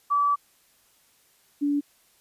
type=tone pair in turn; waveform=sine; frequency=1152 / 288 Hz; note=D6 / D4; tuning=-34 / -34 cents; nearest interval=2 octaves; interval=2400 cents; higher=first; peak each=-19 / -21 dBFS; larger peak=first; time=0.1-0.36 / 1.61-1.81 s; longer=first; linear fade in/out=20 ms; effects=white hiss -62 dBFS RMS until 2.2 s + resampled to 32000 Hz